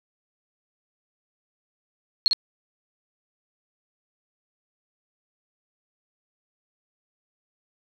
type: tone with echo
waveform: sine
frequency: 4276 Hz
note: C8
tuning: 37 cents sharp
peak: -14 dBFS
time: 2.26-2.28 s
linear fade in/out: 0 ms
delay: 51 ms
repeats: 1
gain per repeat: -4 dB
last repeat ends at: 2.331 s
effects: none